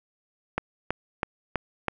click train, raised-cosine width 0.5 ms, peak -10 dBFS, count 5, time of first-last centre 0.58-1.883 s, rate 3.07 Hz, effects none

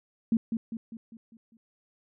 sine tone with echo, 227.2 Hz, A#3, 44 cents flat, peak -20 dBFS, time 0.32-0.37 s, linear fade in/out 2 ms, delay 200 ms, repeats 6, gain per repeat -6 dB, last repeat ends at 1.57 s, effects none

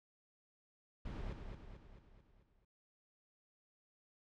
brown noise with echo, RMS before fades -44 dBFS, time 1.05-1.33 s, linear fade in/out 5 ms, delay 220 ms, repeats 6, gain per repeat -5 dB, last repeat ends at 2.65 s, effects low-pass 4000 Hz 12 dB/octave

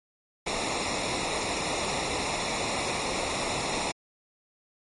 pink noise with comb filter, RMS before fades -29 dBFS, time 0.46-3.92 s, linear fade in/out 10 ms, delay 0.64 ms, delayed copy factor -0.75, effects low-pass 8000 Hz 12 dB/octave + MP3 48 kbps

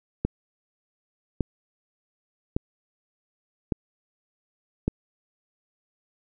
click train, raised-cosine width 3 ms, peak -10 dBFS, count 5, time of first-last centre 0.25-4.88 s, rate 0.864 Hz, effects none

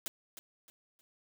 white noise with echo, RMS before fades -38 dBFS, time 0.06-0.08 s, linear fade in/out 0 ms, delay 310 ms, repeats 3, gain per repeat -10 dB, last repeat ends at 1.01 s, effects none

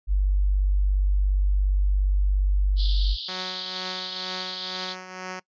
sine tone, 48.6 Hz, G1, 14 cents flat, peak -18 dBFS, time 0.07-3.17 s, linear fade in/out 50 ms
white band-pass noise, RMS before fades -34 dBFS, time 2.76-4.96 s, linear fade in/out 50 ms, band 3100 to 4800 Hz, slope 96 dB/octave
5% pulse tone with tremolo, 185 Hz, F#3, in tune, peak -20 dBFS, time 3.28-5.4 s, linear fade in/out 10 ms, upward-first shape triangle, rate 2.1 Hz, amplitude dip 65%
effects noise-tail reverb RT60 0.1 s tail -23 dB re dry + resampled to 16000 Hz

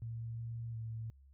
sine tone with pitch steps, 114.7 / 115.6 / 112.6 Hz, A#2 / A#2 / A2, -28 / -14 / +40 cents, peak -39 dBFS, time 0.02-1.1 s, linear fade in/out 0 ms, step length 360 ms, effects added 68 Hz sine -58 dBFS peak until 1.33 s

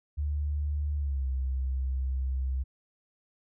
sine tone with pitch glide, 73.42 to 65.41 Hz, D2 to C2, 0 to 0 cents, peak -27 dBFS, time 0.17-2.64 s, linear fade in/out 20 ms, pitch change -200 cents, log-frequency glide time 0.96-1.27 s, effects none

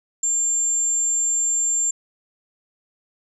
sine tone, 7330 Hz, A#8, 30 cents flat, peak -18 dBFS, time 0.23-1.91 s, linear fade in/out 5 ms, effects none

